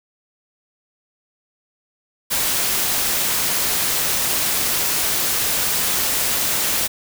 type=noise; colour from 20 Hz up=white; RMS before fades=-20 dBFS; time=2.3-6.88 s; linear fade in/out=20 ms; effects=none